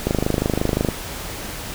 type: click train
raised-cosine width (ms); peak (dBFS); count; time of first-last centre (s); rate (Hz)
2; -5; 22; 0.07-0.887; 25.7
effects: pink hiss -31 dBFS RMS until 1.74 s